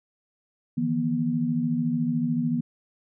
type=tone cluster; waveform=sine; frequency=154.1 / 167.7 / 240.9 Hz; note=D#3 / E3 / B3; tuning=-16 / +30 / -43 cents; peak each=-30 / -29 / -24 dBFS; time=0.77-2.61 s; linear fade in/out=10 ms; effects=none